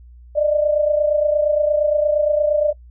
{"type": "tone pair together", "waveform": "sine", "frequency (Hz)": [593.7, 622.3], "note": ["D5", "D#5"], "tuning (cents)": [19, 0], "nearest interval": "minor second", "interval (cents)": 81, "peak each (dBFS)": [-15, -21], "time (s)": [0.35, 2.73], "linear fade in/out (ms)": 20, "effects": ["noise-tail reverb RT60 0.1 s tail -22 dB re dry", "added 60 Hz sine -40 dBFS peak until 2.9 s"]}